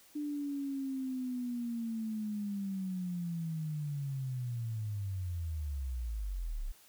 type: linear sweep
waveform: sine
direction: down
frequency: 298.2 to 30.85 Hz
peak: -34 dBFS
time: 0.15-6.72 s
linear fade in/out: 10 ms
effects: white hiss -61 dBFS RMS until 6.88 s